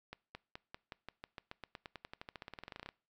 accelerating click train, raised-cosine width 0.3 ms, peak -29 dBFS, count 30, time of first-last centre 0.13-2.89 s, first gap 220 ms, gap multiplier 0.93, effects noise-tail reverb RT60 0.4 s tail -23 dB re dry

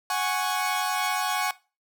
sawtooth chord, F# suspended second, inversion none, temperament equal, 740 / 830.6 / 1108.7 Hz, F#5 / G#5 / C#6, 0 / 0 / 0 cents, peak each -25 dBFS, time 0.1-1.51 s, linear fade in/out 2 ms, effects noise-tail reverb RT60 0.3 s tail -19 dB re dry

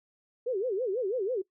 sine tone with vibrato, 440 Hz, A4, in tune, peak -27 dBFS, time 0.46-1.42 s, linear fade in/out 10 ms, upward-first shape sine, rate 6.1 Hz, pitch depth 290 cents each way, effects noise-tail reverb RT60 0.1 s tail -20 dB re dry

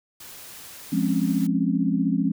white noise, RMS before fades -42 dBFS, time 0.2-1.47 s, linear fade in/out 5 ms
sine chord, Db major seventh, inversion first, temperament equal, 174.61 / 207.7 / 261.6 / 277.2 Hz, F3 / Ab3 / C4 / Db4, 0 / 0 / 0 / 0 cents, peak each -25 / -25 / -25 / -26 dBFS, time 0.92-2.32 s, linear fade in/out 10 ms
effects none

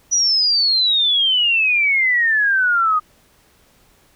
sine exponential sweep, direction down, 5920 to 1227 Hz, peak -13 dBFS, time 0.11-3 s, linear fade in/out 20 ms, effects pink hiss -55 dBFS RMS until 4.15 s

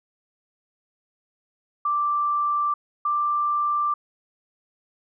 sine tone pair in turn, 1174.7 / 1179.7 Hz, D6 / D6, 0 / +7 cents, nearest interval unison, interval 7 cents, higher second, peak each -20 dBFS, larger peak neither, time 1.85-2.74 / 3.05-3.94 s, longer neither, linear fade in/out 5 ms, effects none

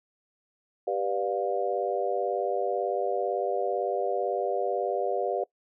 sine chord, G dominant seventh, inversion none, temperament just, 392 / 490 / 588 / 705.6 Hz, G4 / B4 / D5 / F5, 0 / -14 / +2 / +18 cents, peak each -31 dBFS, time 0.87-5.44 s, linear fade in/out 5 ms, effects noise-tail reverb RT60 0.1 s tail -22 dB re dry

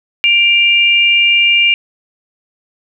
sine tone pair together, 2365 / 2812 Hz, D7 / F7, +12 / +11 cents, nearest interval minor third, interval 299 cents, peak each -10 dBFS, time 0.24-1.74 s, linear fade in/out 0 ms, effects none

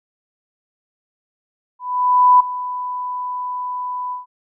sine tone with ADSR envelope, 995 Hz, B5, 13 cents sharp, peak -6 dBFS, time 1.79-4.26 s, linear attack 610 ms, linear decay 9 ms, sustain -16 dB, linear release 140 ms, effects none

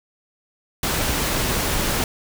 pink noise, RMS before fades -22 dBFS, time 0.83-2.04 s, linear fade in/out 2 ms, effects none

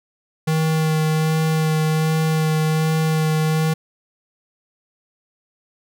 square tone with vibrato, 157.5 Hz, D#3, 21 cents sharp, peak -17 dBFS, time 0.47-3.74 s, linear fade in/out 10 ms, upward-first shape sine, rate 1.3 Hz, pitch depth 13 cents each way, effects none

